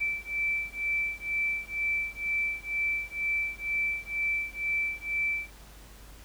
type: beating tone pair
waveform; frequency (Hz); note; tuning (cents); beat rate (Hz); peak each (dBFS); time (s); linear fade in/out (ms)
sine; 2327 / 2329.1; D7 / D7; -17 / -15; 2.1; -31; 0-5.5; 20
effects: added 50 Hz sine -49 dBFS peak until 6.24 s + pink hiss -53 dBFS RMS until 6.24 s